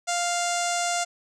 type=tone with low-pass filter; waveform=sawtooth; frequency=698.5 Hz; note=F5; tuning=in tune; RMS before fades=-26 dBFS; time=0.07-1.05 s; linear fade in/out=20 ms; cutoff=7300 Hz; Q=4.5; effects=none